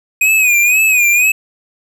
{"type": "tone with vibrato", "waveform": "square", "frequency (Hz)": 2489, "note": "D#7", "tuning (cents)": 0, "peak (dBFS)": -9, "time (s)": [0.21, 1.32], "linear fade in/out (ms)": 5, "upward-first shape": "sine", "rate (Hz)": 2, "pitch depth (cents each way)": 86, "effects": []}